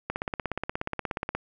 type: click train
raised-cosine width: 0.5 ms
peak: -14 dBFS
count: 22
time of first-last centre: 0.1-1.35 s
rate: 16.8 Hz
effects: none